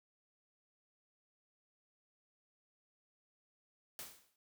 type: noise with exponential decay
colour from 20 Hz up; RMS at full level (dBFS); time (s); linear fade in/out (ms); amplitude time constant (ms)
white; -44; 3.99-4.36; 1; 80
effects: none